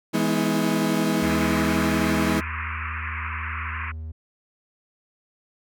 35% pulse chord, E major seventh, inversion none, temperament equal with one note detuned, 164.81 / 207.7 / 246.9 / 318 Hz, E3 / G#3 / B3 / D#4, 0 / 0 / 0 / +38 cents, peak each -26 / -23 / -25 / -24 dBFS, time 0.13-2.41 s, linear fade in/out 20 ms
triangle tone with pitch glide, 78.3 to 79.3 Hz, D#2 to D#2, +11 to +33 cents, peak -29 dBFS, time 1.22-4.12 s, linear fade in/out 10 ms, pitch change +22 cents, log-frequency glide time 1.56-1.78 s
pink band-pass noise, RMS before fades -32 dBFS, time 1.23-3.92 s, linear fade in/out 10 ms, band 1000 to 2600 Hz, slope 96 dB/octave
effects none

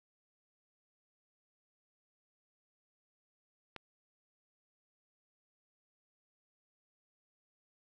click, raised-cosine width 0.3 ms, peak -27 dBFS, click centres 3.763 s, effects none

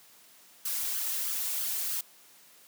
blue noise with flanger, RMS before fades -32 dBFS, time 0.65-2.01 s, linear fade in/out 5 ms, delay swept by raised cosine 0.63 to 2.93 ms, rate 3.1 Hz, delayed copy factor +0.6, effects white hiss -57 dBFS RMS until 2.67 s + high-pass 150 Hz 12 dB/octave

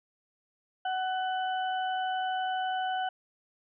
harmonic tone, 748 Hz, F#5, 19 cents sharp, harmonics 1 / 2 / 4, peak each -29 / -37 / -41 dBFS, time 0.85-3.09 s, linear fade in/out 5 ms, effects none

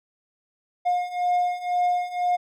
triangle beating tone pair, 713 / 715 Hz, F5 / F5, +36 / +41 cents, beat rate 2 Hz, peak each -24 / -21 dBFS, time 0.85-2.37 s, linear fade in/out 20 ms, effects none

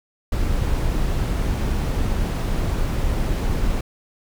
brown noise, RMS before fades -21 dBFS, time 0.32-3.81 s, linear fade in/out 5 ms, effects none

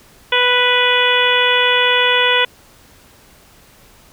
harmonic tone with a mistuned harmonic, 493.9 Hz, B4, in tune, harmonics 1 / 2 / 3 / 4 / 5 / 6 / 7, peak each -19 / -19 / -19 / -19 / -19 / -19 / -19 dBFS, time 0.32-2.45 s, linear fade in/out 5 ms, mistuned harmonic 7, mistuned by -20 cents, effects pink hiss -47 dBFS RMS until 4.12 s

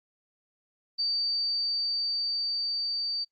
sine tone with level ramp, 4617 Hz, D8, 30 cents flat, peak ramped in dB -25 to -28 dBFS, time 0.98-3.25 s, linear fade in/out 20 ms, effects noise-tail reverb RT60 0.1 s tail -24 dB re dry + Opus 32 kbps

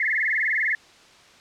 sine tone with vibrato, 1919 Hz, A#6, 50 cents sharp, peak -20 dBFS, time 0-0.75 s, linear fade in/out 2 ms, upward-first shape sine, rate 20 Hz, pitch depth 210 cents each way, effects white hiss -51 dBFS RMS until 1.4 s + low-pass 5000 Hz 12 dB/octave

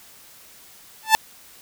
sawtooth tone with exponential growth, 880 Hz, A5, in tune, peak -3 dBFS, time 1.03-1.15 s, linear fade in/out 0 ms, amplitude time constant 24 ms, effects white hiss -48 dBFS RMS until 1.61 s

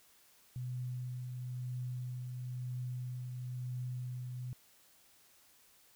sine tone with tremolo, 125.2 Hz, B2, 24 cents sharp, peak -36 dBFS, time 0.56-4.53 s, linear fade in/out 0 ms, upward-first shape triangle, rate 1 Hz, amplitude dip 35%, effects white hiss -65 dBFS RMS until 5.95 s

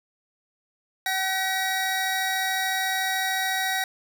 25% pulse tone pair together, 758 / 1911.9 Hz, F#5 / A#6, +42 / +43 cents, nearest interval octave + major third, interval 1601 cents, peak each -23 dBFS, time 1.06-3.84 s, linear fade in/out 2 ms, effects none

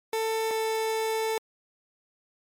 30% pulse tone pair in turn, 444.7 / 442.8 Hz, A4 / A4, +18 / +11 cents, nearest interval unison, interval 7 cents, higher first, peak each -23 dBFS, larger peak neither, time 0.13-0.51 / 0.51-1.38 s, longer second, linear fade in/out 2 ms, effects MP3 64 kbps

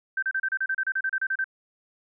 sine tone bursts, 1555 Hz, G6, 14 cents flat, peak -23 dBFS, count 15, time 0.17-1.443 s, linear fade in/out 5 ms, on 55 ms, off 32 ms, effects none

